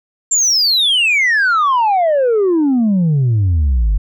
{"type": "exponential sweep", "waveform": "sine", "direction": "down", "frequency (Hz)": [7430, 46.25], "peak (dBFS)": -8, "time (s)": [0.31, 3.98], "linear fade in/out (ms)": 10, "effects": ["tanh soft clip ceiling -9 dBFS"]}